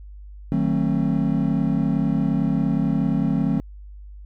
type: chord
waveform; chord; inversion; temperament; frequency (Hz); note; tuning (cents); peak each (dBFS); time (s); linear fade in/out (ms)
triangle; D# diminished seventh; none; just; 155.56 / 186.68 / 224 / 268.8; D#3 / F#3 / A3 / C4; 0 / +16 / +31 / +47; -22; 0.52-3.6; 0
effects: added 50 Hz sine -37 dBFS peak until 4.25 s